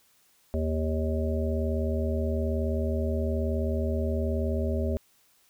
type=harmonic tone; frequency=78.9 Hz; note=D#2; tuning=25 cents sharp; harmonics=1 / 3 / 5 / 7 / 8; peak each=-27 / -32 / -34 / -35 / -36 dBFS; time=0.54-4.97 s; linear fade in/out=0 ms; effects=white hiss -64 dBFS RMS until 5.49 s